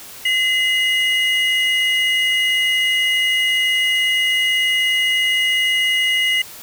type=tone pair together; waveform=triangle; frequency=2044 / 2883 Hz; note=C7 / F#7; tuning=-41 / -46 cents; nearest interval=tritone; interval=595 cents; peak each=-16 dBFS; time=0.25-6.42 s; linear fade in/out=5 ms; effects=white hiss -37 dBFS RMS until 6.62 s